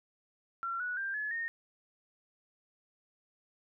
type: tone with pitch steps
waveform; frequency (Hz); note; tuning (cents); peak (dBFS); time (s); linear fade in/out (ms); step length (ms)
sine; 1364 / 1470.4 / 1585 / 1708.6 / 1841.9; F6 / F#6 / G6 / G#6 / A#6; -41 / -11 / +19 / +49 / -21; -33; 0.63-1.48; 0; 170
effects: none